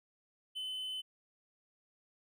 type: tone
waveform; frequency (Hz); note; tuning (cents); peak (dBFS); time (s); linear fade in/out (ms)
triangle; 3036; F#7; +44; -36; 0.55-1.02; 20
effects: none